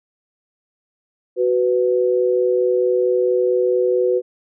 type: tone pair together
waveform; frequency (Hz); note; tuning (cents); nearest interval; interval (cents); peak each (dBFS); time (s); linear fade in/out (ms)
sine; 372 / 496.5; F#4 / B4; +9 / +9; perfect fourth; 500; -17; 1.36-4.22; 50
effects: none